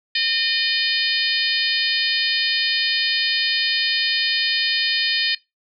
harmonic tone, 610 Hz, D#5, 34 cents flat, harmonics 3 / 4 / 5 / 6 / 7 / 8, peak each -25 / -25 / -25 / -25 / -25 / -25 dBFS, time 0.15-5.35 s, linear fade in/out 5 ms, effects noise-tail reverb RT60 0.2 s tail -20 dB re dry

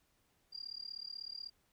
sine tone with amplitude modulation, 4790 Hz, D8, 33 cents sharp, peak -39 dBFS, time 0.52-1.5 s, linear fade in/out 20 ms, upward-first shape sine, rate 36.2 Hz, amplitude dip 100%, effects pink hiss -75 dBFS RMS until 1.72 s

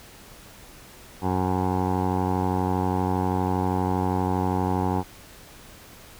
15% pulse tone with low-pass filter, 92.5 Hz, F#2, in tune, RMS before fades -24 dBFS, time 1.21-5.04 s, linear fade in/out 50 ms, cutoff 820 Hz, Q 3.5, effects pink hiss -47 dBFS RMS until 6.19 s

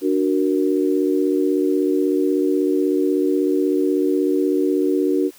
sine chord, D augmented, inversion none, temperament equal, 293.7 / 370 / 466.2 Hz, D4 / F#4 / A#4, 0 / 0 / 0 cents, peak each -19 / -19 / -24 dBFS, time 0.01-5.31 s, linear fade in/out 50 ms, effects white hiss -48 dBFS RMS until 5.38 s

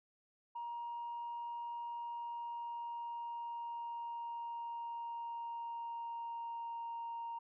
sine tone with pitch glide, 944 to 930.5 Hz, A#5 to A#5, +22 to -3 cents, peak -39 dBFS, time 0.55-7.39 s, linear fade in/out 10 ms, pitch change -25 cents, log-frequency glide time 1.81-6.84 s, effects tanh soft clip ceiling -37 dBFS

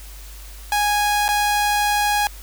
sawtooth tone with dropouts, 828 Hz, G#5, 5 cents flat, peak -13 dBFS, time 0.72-2.27 s, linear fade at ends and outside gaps 1 ms, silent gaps 1.281-1.288 s, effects added 50 Hz sine -36 dBFS peak until 2.42 s + white hiss -43 dBFS RMS until 2.42 s

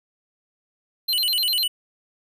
square tone with vibrato, 3499 Hz, A7, 10 cents flat, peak -20 dBFS, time 1.08-1.68 s, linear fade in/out 10 ms, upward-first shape square, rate 10 Hz, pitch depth 290 cents each way, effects none

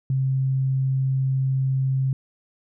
sine tone, 133 Hz, C3, 29 cents sharp, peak -19 dBFS, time 0.1-2.13 s, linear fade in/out 2 ms, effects none

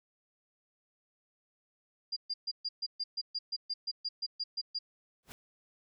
sine tone bursts, 4800 Hz, D8, 37 cents sharp, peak -32 dBFS, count 16, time 2.12-4.79 s, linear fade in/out 10 ms, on 45 ms, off 130 ms
pink noise with exponential growth, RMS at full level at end -44 dBFS, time 5.23-5.32 s, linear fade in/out 0 ms, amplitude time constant 18 ms
effects none

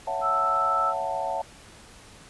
sine chord, F# minor seventh, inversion second, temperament just, 555 / 666 / 740 / 888 Hz, C#5 / E5 / F#5 / A5, +2 / +18 / 0 / +16 cents, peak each -34 / -32 / -31 / -30 dBFS, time 0.07-1.42 s, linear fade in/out 5 ms
sine tone, 1318.5 Hz, E6, in tune, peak -22 dBFS, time 0.21-0.94 s, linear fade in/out 50 ms
effects pink hiss -49 dBFS RMS until 2.29 s + resampled to 24000 Hz

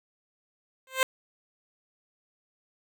10% pulse tone with exponential growth, 523.3 Hz, C5, in tune, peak -9 dBFS, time 0.87-1.03 s, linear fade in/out 1 ms, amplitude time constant 33 ms, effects none

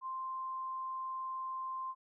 sine tone, 1046.5 Hz, C6, in tune, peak -37 dBFS, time 0.01-1.95 s, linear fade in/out 50 ms, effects none

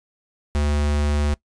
square tone, 73.42 Hz, D2, in tune, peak -19 dBFS, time 0.55-1.34 s, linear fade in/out 0 ms, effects noise-tail reverb RT60 0.1 s tail -22 dB re dry + resampled to 22050 Hz

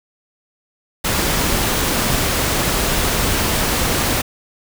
pink noise, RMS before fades -18 dBFS, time 1.04-4.22 s, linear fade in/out 10 ms, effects none

